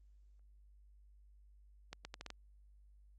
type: accelerating click train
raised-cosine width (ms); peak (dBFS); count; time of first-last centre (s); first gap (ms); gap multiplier
0.2; -28; 6; 1.93-2.303; 120; 0.76
effects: added 50 Hz sine -60 dBFS peak until 3.18 s + Opus 32 kbps